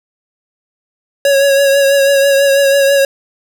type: tone with vibrato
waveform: square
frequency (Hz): 554.4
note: C#5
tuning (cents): 0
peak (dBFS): -8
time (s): 1.25-3.05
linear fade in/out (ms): 2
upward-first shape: triangle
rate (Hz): 6.1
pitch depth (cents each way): 34
effects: none